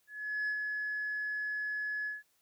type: tone with ADSR envelope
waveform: sine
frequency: 1700 Hz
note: G#6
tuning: 40 cents sharp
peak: -28 dBFS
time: 0.07-2.23 s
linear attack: 410 ms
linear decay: 79 ms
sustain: -4 dB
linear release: 170 ms
effects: tanh soft clip ceiling -29 dBFS + white hiss -73 dBFS RMS until 2.41 s